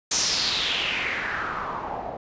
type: noise with low-pass filter sweep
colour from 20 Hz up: white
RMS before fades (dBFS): -27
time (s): 0.11-2.17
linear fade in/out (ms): 5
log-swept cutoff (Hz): 6500 to 640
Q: 3.8
effects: resampled to 16000 Hz